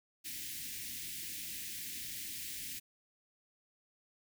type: band-stop noise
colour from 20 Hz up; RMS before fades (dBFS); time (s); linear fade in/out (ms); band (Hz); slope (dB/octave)
white; -43; 0.24-2.8; 20; 340 to 1800; 48
effects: none